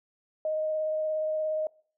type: tone with vibrato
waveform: sine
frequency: 622.3 Hz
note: D#5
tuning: in tune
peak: -26 dBFS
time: 0.45-1.67 s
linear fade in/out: 2 ms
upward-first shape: triangle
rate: 17 Hz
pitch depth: 12 cents each way
effects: noise-tail reverb RT60 0.5 s tail -24 dB re dry